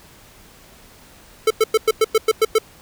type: tone bursts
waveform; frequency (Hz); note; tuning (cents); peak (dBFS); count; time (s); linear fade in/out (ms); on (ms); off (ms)
square; 440; A4; 0; -12; 9; 1.47-2.585; 5; 35; 100
effects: pink hiss -47 dBFS RMS until 2.81 s